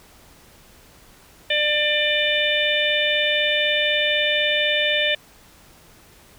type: harmonic tone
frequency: 596 Hz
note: D5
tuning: 25 cents sharp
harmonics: 1 / 3 / 4 / 5 / 6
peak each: -24 / -24 / -24 / -24 / -24 dBFS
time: 1.5-5.15 s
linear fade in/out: 5 ms
effects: pink hiss -50 dBFS RMS until 6.38 s